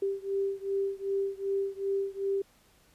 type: beating tone pair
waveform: sine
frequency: 392 / 394.6 Hz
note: G4 / G4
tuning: 0 / +11 cents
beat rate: 2.6 Hz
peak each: -31 / -32 dBFS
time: 0.02-2.42 s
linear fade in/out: 5 ms
effects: pink hiss -63 dBFS RMS until 2.94 s + resampled to 32000 Hz